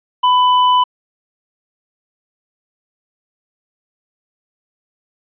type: tone with tanh clipping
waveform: triangle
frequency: 998 Hz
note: B5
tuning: 18 cents sharp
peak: -11 dBFS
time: 0.23-0.84 s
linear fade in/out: 10 ms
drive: 18 dB
effects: resampled to 8000 Hz